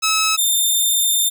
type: tone pair in turn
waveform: 10% pulse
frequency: 1293 / 3609 Hz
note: E6 / A7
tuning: -34 / +43 cents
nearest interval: octave + tritone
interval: 1777 cents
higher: second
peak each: -7 dBFS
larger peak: neither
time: 0.02-0.37 / 0.37-1.3 s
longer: second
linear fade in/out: 20 ms
effects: none